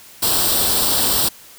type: noise with comb filter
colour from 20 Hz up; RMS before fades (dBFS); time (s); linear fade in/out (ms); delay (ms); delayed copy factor
white; -17; 0.22-1.29; 10; 0.23; +0.65
effects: white hiss -43 dBFS RMS until 1.58 s